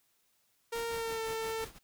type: tone with pitch glide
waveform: sawtooth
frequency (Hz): 462.9 to 447.1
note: A#4 to A4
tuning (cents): -12 to +28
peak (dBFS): -30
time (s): 0.72-1.65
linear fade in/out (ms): 10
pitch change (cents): -60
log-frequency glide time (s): 0.89-1.22
type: noise with tremolo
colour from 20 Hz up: pink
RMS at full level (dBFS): -46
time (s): 0.74-1.79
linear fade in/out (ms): 20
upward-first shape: sine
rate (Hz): 5.8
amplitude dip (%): 80
effects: white hiss -73 dBFS RMS until 1.83 s